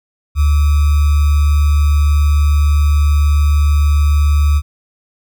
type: tone with sample-and-hold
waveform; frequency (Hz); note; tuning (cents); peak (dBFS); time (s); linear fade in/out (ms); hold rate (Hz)
sine; 73.42; D2; 0; -8; 0.35-4.62; 50; 1225
effects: none